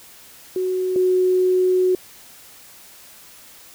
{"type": "tone pair in turn", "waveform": "sine", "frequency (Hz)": [370, 368.2], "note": ["F#4", "F#4"], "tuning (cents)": [0, -8], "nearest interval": "unison", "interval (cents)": 8, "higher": "first", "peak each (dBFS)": [-19, -14], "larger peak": "second", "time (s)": [[0.56, 0.96], [0.96, 1.95]], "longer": "second", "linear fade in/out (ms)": 2, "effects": ["white hiss -45 dBFS RMS until 3.74 s"]}